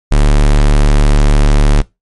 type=tone; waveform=square; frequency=36.63 Hz; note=D1; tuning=4 cents flat; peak=-6 dBFS; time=0.11-1.82 s; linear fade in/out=10 ms; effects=noise-tail reverb RT60 0.2 s tail -21 dB re dry + MP3 48 kbps